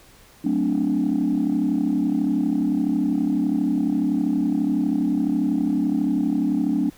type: chord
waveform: sine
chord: D dominant seventh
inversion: first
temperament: equal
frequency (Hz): 185 / 220 / 261.6 / 293.7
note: F#3 / A3 / C4 / D4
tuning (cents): 0 / 0 / 0 / 0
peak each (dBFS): -26 / -24 / -23 / -21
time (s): 0.44-6.9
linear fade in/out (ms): 10
effects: tanh soft clip ceiling -13 dBFS + pink hiss -51 dBFS RMS until 6.97 s